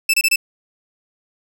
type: tone bursts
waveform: sawtooth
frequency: 2637 Hz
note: E7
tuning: in tune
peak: -9 dBFS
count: 4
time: 0.09-0.359 s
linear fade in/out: 5 ms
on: 47 ms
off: 27 ms
effects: none